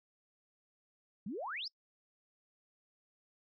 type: exponential sweep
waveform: sine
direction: up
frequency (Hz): 174.61 to 5480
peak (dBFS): -38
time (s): 1.26-1.68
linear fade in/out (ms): 5
effects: noise-tail reverb RT60 0.1 s tail -26 dB re dry